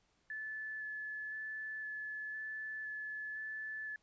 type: tone with vibrato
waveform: sine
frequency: 1731 Hz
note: A6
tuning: 29 cents flat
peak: -40 dBFS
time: 0.3-3.96 s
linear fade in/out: 2 ms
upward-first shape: square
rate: 0.98 Hz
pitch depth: 9 cents each way
effects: pink hiss -75 dBFS RMS until 4.02 s + resampled to 16000 Hz